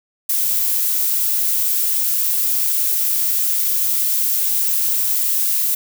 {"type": "noise", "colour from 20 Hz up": "violet", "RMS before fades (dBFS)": -18, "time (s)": [0.29, 5.75], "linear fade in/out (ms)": 5, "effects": []}